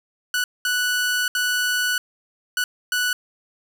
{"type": "tone bursts at uneven times", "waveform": "sawtooth", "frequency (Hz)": 1480, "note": "F#6", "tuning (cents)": 0, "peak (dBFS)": -16, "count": 5, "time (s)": [[0.34, 0.44], [0.65, 1.28], [1.35, 1.98], [2.57, 2.64], [2.92, 3.13]], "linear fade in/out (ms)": 2, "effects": []}